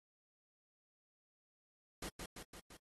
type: noise with echo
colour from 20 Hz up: pink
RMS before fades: -45 dBFS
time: 2.02-2.09 s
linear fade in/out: 5 ms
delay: 170 ms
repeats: 4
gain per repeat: -3 dB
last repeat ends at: 2.77 s
effects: AAC 32 kbps